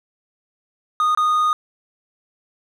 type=tone with dropouts; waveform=triangle; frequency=1234 Hz; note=D#6; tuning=15 cents flat; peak=-13 dBFS; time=1-1.53 s; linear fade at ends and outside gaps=1 ms; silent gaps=1.149-1.174 s; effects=none